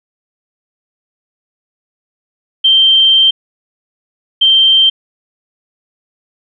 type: tone bursts at uneven times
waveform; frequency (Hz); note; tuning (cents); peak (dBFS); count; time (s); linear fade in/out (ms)
sine; 3139; G7; +2; -5; 2; 2.64-3.31 / 4.41-4.9; 10
effects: none